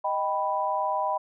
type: chord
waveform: sine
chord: Eb augmented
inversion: none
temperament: equal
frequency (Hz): 622.3 / 784 / 987.8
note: Eb5 / G5 / B5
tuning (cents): 0 / 0 / 0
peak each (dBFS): -30 / -29 / -27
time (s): 0.04-1.18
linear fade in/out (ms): 10
effects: none